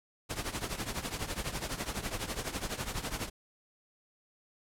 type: noise with tremolo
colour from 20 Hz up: pink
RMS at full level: -33 dBFS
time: 0.29-3.3 s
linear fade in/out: 20 ms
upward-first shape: triangle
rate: 12 Hz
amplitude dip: 85%
effects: low-pass 12000 Hz 12 dB/octave